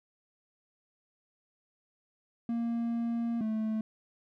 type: tone pair in turn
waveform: triangle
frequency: 233.1 / 218.6 Hz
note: A#3 / A3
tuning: 0 / -11 cents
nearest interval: minor second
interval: 111 cents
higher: first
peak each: -27 dBFS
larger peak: neither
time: 2.49-3.41 / 3.41-3.81 s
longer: first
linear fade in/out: 2 ms
effects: none